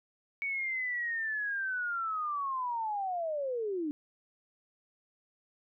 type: linear sweep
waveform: sine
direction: down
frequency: 2248 to 284.7 Hz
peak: -31 dBFS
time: 0.42-3.91 s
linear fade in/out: 0 ms
effects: none